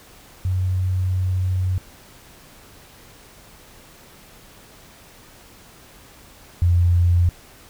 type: tone pair in turn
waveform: sine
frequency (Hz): 92.5 / 87.31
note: F#2 / F2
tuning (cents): 0 / 0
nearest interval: minor second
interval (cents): 100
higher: first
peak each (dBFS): -18 / -13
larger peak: second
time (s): 0.45-1.78 / 6.62-7.29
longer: first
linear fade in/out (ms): 0
effects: pink hiss -47 dBFS RMS until 7.69 s